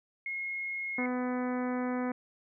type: tone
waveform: sine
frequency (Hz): 2158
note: C#7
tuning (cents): -47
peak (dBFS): -33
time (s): 0.26-1.06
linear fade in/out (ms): 2
type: harmonic tone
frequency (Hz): 250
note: B3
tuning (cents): +21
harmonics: 1 / 2 / 3 / 4 / 5 / 6 / 7 / 8 / 9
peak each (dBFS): -31 / -37 / -41 / -43 / -45 / -47 / -48 / -49 / -50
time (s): 0.98-2.12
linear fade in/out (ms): 5
effects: none